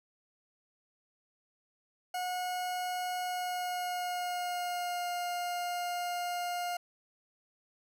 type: tone with pitch glide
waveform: 40% pulse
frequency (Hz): 726 to 707.4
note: F#5 to F5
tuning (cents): -33 to +22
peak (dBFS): -32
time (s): 2.14-6.77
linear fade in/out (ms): 5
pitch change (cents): -45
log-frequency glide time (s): 3.23-5.11
effects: none